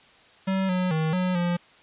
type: tone with pitch steps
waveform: square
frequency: 191.2 / 182.8 / 158.1 / 182.8 / 174.7 Hz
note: G3 / F#3 / D#3 / F#3 / F3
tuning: -43 / -21 / +28 / -21 / +1 cents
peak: -23 dBFS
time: 0.47-1.57 s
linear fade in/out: 10 ms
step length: 220 ms
effects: white hiss -54 dBFS RMS until 1.82 s + resampled to 8000 Hz